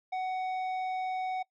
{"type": "tone with tanh clipping", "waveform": "sine", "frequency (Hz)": 746, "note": "F#5", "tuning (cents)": 14, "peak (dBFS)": -32, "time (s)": [0.12, 1.43], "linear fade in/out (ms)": 10, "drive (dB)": 9, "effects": ["noise-tail reverb RT60 0.1 s tail -22 dB re dry"]}